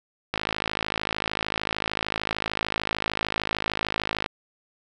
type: click train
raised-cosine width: 0.3 ms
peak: -9 dBFS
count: 210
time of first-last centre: 0.34-4.261 s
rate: 53.3 Hz
effects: none